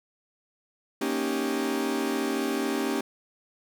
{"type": "chord", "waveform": "40% pulse", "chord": "Eb dominant seventh", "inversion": "second", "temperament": "equal", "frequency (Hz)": [233.1, 277.2, 311.1, 392], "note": ["Bb3", "Db4", "Eb4", "G4"], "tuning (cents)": [0, 0, 0, 0], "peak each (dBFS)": [-32, -29, -33, -30], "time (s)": [1.01, 3.01], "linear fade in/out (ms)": 5, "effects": []}